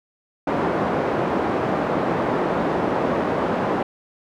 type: band-pass noise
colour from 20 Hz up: pink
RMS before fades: -22 dBFS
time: 0.47-3.83 s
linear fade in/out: 5 ms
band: 230 to 990 Hz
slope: 12 dB/octave
effects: none